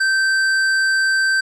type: tone with hard clipping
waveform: sine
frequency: 1556 Hz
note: G6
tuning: 13 cents flat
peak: -16 dBFS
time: 0-1.41 s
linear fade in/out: 10 ms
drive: 10 dB
effects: resampled to 24000 Hz